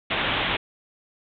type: low-pass noise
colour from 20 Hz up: white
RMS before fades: -25 dBFS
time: 0.1-0.57 s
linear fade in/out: 10 ms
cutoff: 3600 Hz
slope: 96 dB/octave
effects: none